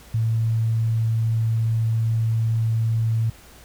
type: tone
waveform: sine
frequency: 112.8 Hz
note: A2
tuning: 44 cents sharp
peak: -18 dBFS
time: 0.14-3.3 s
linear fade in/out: 5 ms
effects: added 60 Hz sine -49 dBFS peak until 3.64 s + pink hiss -48 dBFS RMS until 3.64 s